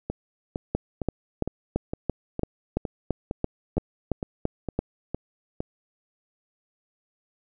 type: two click trains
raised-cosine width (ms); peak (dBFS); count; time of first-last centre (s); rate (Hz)
2; -15 / -10; 13 / 13; 0.1-5.605 / 0.75-4.79; 2.18 / 2.97
effects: none